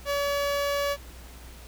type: tone with notch filter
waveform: sawtooth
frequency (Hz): 569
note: C#5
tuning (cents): +45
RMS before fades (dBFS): -27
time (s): 0.05-0.97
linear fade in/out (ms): 50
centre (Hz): 8700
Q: 1.8
effects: added 60 Hz sine -44 dBFS peak until 1.67 s + pink hiss -49 dBFS RMS until 1.67 s